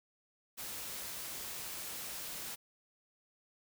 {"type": "noise", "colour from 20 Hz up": "white", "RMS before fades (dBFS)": -43, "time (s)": [0.57, 2.56], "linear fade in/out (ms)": 20, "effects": []}